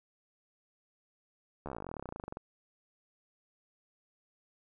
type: slowing click train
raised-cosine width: 1 ms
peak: -26 dBFS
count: 28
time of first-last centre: 1.66-2.371 s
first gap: 13 ms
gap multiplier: 1.05
effects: none